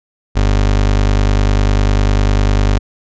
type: tone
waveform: 30% pulse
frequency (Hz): 50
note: G1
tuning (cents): +35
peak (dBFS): -7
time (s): 0.35-2.79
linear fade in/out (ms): 20
effects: resampled to 16000 Hz